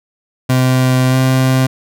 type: tone with pitch glide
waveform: 30% pulse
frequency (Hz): 128.7 to 130.57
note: C3 to C3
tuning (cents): -28 to -3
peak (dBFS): -7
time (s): 0.49-1.67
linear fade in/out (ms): 10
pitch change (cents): +25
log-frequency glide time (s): 1.1-1.16
effects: none